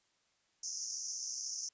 white band-pass noise, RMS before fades -41 dBFS, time 0.63-1.69 s, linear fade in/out 5 ms, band 5300 to 6600 Hz, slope 96 dB/octave, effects white hiss -75 dBFS RMS until 1.73 s + resampled to 16000 Hz

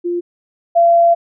sine tone pair in turn, 348.9 / 681.9 Hz, F4 / F5, -2 / -42 cents, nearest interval octave, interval 1160 cents, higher second, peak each -16 / -7 dBFS, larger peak second, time 0.04-0.21 / 0.75-1.15 s, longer second, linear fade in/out 20 ms, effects none

